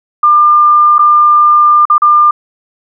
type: tone with dropouts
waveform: sine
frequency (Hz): 1199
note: D6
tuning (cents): +36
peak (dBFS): -3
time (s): 0.23-2.31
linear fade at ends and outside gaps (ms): 5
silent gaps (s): 0.983-0.991 / 1.854-1.899 / 1.981-2.019
effects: none